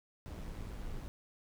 brown noise with amplitude modulation, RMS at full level -41 dBFS, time 0.26-1.08 s, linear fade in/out 0 ms, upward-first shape sine, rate 110 Hz, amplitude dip 35%, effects none

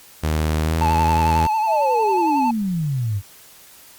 sawtooth tone with pitch glide, 77.78 to 80.99 Hz, D#2 to E2, 0 to -30 cents, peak -14 dBFS, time 0.23-1.47 s, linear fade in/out 10 ms, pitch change +70 cents, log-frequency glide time 0.63-0.74 s
triangle tone with vibrato, 872 Hz, A5, 16 cents flat, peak -15 dBFS, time 0.81-2.51 s, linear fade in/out 5 ms, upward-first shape sine, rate 11 Hz, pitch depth 50 cents each way
sine exponential sweep, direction down, 698.5 to 94.2 Hz, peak -19 dBFS, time 1.66-3.22 s, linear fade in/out 50 ms
effects white hiss -46 dBFS RMS until 3.98 s + Opus 48 kbps

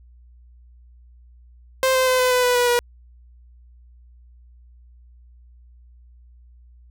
sawtooth tone with pitch steps, 523.3 / 517.3 / 511.3 / 505.5 / 499.7 / 493.9 / 488.3 / 482.6 Hz, C5 / C5 / C5 / B4 / B4 / B4 / B4 / B4, 0 / -20 / -40 / +40 / +20 / 0 / -20 / -40 cents, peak -12 dBFS, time 1.83-2.79 s, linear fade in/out 0 ms, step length 120 ms, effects added 60 Hz sine -46 dBFS peak until 6.9 s

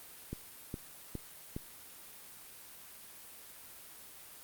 click train, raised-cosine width 3 ms, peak -25 dBFS, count 4, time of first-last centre 0.33-1.565 s, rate 2.43 Hz, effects white hiss -52 dBFS RMS until 4.43 s + Opus 32 kbps

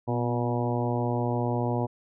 harmonic tone with a mistuned harmonic, 120.4 Hz, B2, 44 cents flat, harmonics 1 / 2 / 3 / 4 / 5 / 6 / 7 / 8, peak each -28 / -31 / -33 / -34 / -35 / -36 / -36 / -37 dBFS, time 0.07-1.87 s, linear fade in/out 20 ms, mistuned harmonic 2, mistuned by +41 cents, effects none

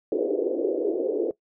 white band-pass noise, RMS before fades -25 dBFS, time 0.12-1.31 s, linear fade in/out 2 ms, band 320 to 500 Hz, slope 48 dB/octave, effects noise-tail reverb RT60 0.1 s tail -18 dB re dry

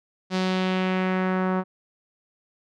sawtooth tone with low-pass filter sweep, 186.1 Hz, F#3, 10 cents sharp, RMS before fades -24 dBFS, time 0.3-1.64 s, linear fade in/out 50 ms, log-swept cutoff 4900 to 1200 Hz, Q 1.6, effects none

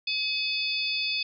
sine tone cluster, 2553 / 3508 / 4494 / 4950 Hz, D#7 / A7 / C#8 / D#8, +44 / -6 / +23 / -10 cents, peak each -30 / -32 / -31 / -34 dBFS, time 0.07-1.23 s, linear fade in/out 5 ms, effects none

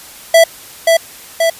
square tone with echo, 661 Hz, E5, 5 cents sharp, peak -4 dBFS, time 0.34-0.44 s, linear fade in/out 5 ms, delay 530 ms, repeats 2, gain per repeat -3 dB, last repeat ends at 1.5 s, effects white hiss -35 dBFS RMS until 1.59 s + resampled to 32000 Hz

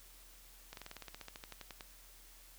slowing click train, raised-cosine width 0.2 ms, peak -29 dBFS, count 17, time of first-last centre 0.73-1.808 s, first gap 42 ms, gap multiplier 1.06, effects added 41 Hz sine -60 dBFS peak until 2.58 s + white hiss -60 dBFS RMS until 2.58 s

